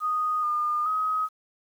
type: tone with pitch steps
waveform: sine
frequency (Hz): 1241 / 1212 / 1265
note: D#6 / D#6 / D#6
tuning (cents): -5 / -46 / +28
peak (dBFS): -23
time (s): 0-1.29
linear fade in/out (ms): 50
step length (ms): 430
effects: 9-bit